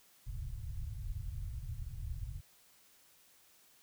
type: low-pass noise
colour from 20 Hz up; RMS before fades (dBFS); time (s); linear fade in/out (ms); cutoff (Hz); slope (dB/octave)
pink; -41; 0.26-2.41; 20; 130; 48
effects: white hiss -65 dBFS RMS until 3.82 s